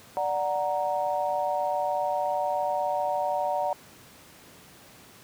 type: chord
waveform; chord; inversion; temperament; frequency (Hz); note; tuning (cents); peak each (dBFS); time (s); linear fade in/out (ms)
sine; D augmented; none; equal; 587.3 / 740 / 932.3; D5 / F#5 / A#5; 0 / 0 / 0; -29 / -28 / -30; 0.17-3.73; 0
effects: pink hiss -51 dBFS RMS until 5.23 s + high-pass 100 Hz 12 dB/octave